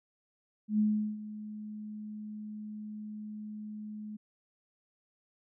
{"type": "tone with ADSR envelope", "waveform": "sine", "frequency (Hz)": 212.3, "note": "G#3", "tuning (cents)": 38, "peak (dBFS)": -23, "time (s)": [0.68, 4.17], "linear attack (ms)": 110, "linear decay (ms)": 380, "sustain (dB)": -16, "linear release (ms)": 12, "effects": []}